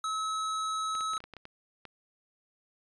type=tone; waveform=square; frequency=1290 Hz; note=E6; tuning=38 cents flat; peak=-31 dBFS; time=0.04-1.18 s; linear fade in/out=2 ms
type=clicks; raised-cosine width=0.3 ms; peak=-29 dBFS; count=10; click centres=0.952 / 1.008 / 1.135 / 1.17 / 1.204 / 1.24 / 1.337 / 1.367 / 1.454 / 1.853 s
effects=resampled to 24000 Hz